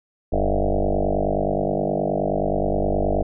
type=tone with frequency modulation; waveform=sine; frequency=321.6 Hz; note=E4; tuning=43 cents flat; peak=-18 dBFS; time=0.32-3.23 s; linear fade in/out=10 ms; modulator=49.5 Hz; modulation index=7.7; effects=none